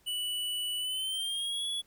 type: tone with pitch glide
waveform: square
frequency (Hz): 2960 to 3381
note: F#7 to G#7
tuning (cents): 0 to +30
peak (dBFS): -32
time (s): 0.06-1.82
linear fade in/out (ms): 20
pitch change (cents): +230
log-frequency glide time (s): 0.78-1.67
effects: pink hiss -66 dBFS RMS until 1.86 s